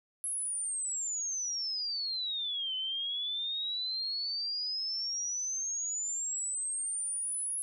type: exponential two-way sweep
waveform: sine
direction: down then up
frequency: 11000 to 3031 to 10650 Hz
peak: -32 dBFS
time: 0.24-7.62 s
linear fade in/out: 0 ms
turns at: 2.75 s
effects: none